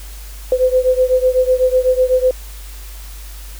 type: beating tone pair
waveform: sine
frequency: 507 / 515 Hz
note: B4 / C5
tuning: +45 / -28 cents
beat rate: 8 Hz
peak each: -13 / -15 dBFS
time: 0.52-2.31 s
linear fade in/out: 2 ms
effects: added 50 Hz sine -30 dBFS peak until 3.59 s + white hiss -39 dBFS RMS until 3.59 s